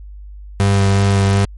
35% pulse tone with vibrato, 98.7 Hz, G2, 12 cents sharp, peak -9 dBFS, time 0.6-1.45 s, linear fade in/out 0 ms, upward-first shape sine, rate 2.7 Hz, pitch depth 12 cents each way, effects added 50 Hz sine -31 dBFS peak until 1.57 s + MP3 48 kbps

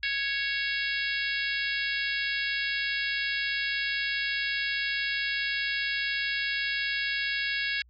harmonic tone with a mistuned harmonic, 554.4 Hz, C#5, in tune, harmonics 3 / 4 / 5 / 6 / 7 / 8 / 9, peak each -31 / -33 / -35 / -37 / -38 / -39 / -40 dBFS, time 0.03-7.82 s, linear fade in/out 2 ms, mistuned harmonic 5, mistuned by -19 cents, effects added 60 Hz sine -55 dBFS peak until 7.89 s + AAC 48 kbps

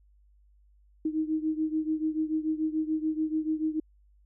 sine beating tone pair, 311.1 / 318 Hz, D#4 / D#4, 0 / +38 cents, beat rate 6.9 Hz, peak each -28 / -31 dBFS, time 1.05-3.8 s, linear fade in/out 5 ms, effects added 50 Hz sine -58 dBFS peak until 4.25 s

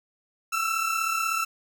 30% pulse tone pair together, 1318.5 / 1354.8 Hz, E6 / E6, 0 / +47 cents, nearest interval unison, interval 47 cents, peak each -24 / -26 dBFS, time 0.52-1.45 s, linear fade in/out 10 ms, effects none

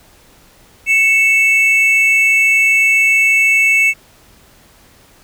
triangle tone pair together, 2217 / 2644 Hz, C#7 / E7, 0 / +5 cents, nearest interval minor third, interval 305 cents, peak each -10 dBFS, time 0.86-3.94 s, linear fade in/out 50 ms, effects pink hiss -47 dBFS RMS until 5.23 s

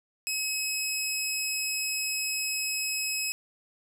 15% pulse tone, 2561 Hz, D#7, 49 cents sharp, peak -21 dBFS, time 0.27-3.32 s, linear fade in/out 0 ms, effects none

